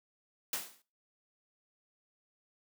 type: noise with exponential decay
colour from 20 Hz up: white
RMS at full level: -32 dBFS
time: 0.53-0.82 s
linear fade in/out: 2 ms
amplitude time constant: 62 ms
effects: noise-tail reverb RT60 0.3 s tail -17 dB re dry + high-pass 200 Hz 12 dB/octave